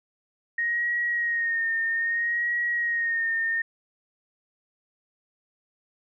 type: tone with vibrato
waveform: sine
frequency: 1864.7 Hz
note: A#6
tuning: in tune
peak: -23 dBFS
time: 0.58-3.62 s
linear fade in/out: 5 ms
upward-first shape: sine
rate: 0.62 Hz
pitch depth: 40 cents each way
effects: none